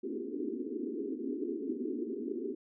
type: band-pass noise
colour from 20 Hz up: white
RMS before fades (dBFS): -37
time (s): 0.03-2.55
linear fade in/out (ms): 10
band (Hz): 230 to 420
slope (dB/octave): 96
effects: none